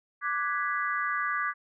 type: chord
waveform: sine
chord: G# half-diminished seventh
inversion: second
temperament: equal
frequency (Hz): 1174.7 / 1480 / 1661.2 / 1975.5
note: D6 / F#6 / G#6 / B6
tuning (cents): 0 / 0 / 0 / 0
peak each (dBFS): -30 / -35 / -32 / -35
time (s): 0.21-1.54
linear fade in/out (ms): 50
effects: none